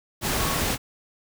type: tone in noise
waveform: sine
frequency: 1108.7 Hz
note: C#6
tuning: in tune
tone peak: -31 dBFS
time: 0.37-0.59 s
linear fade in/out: 50 ms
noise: pink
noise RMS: -25 dBFS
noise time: 0.21-0.78 s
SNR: -9 dB
effects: none